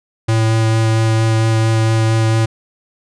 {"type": "tone with vibrato", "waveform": "square", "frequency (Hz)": 111.8, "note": "A2", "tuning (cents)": 28, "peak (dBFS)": -12, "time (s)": [0.28, 2.46], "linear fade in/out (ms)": 10, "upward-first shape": "sine", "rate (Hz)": 4.4, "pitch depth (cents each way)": 9, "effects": ["resampled to 22050 Hz"]}